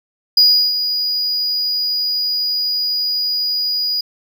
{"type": "tone with ADSR envelope", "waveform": "triangle", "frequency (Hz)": 4906, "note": "D#8", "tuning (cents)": -25, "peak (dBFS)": -5, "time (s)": [0.37, 4.01], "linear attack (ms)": 4, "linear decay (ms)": 350, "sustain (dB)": -10, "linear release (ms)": 6, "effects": []}